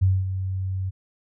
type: tone with ADSR envelope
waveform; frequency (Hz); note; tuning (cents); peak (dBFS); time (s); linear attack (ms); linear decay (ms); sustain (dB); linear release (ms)
sine; 94.5; F#2; +37; -14; 0.01-0.91; 18; 220; -10; 24
effects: none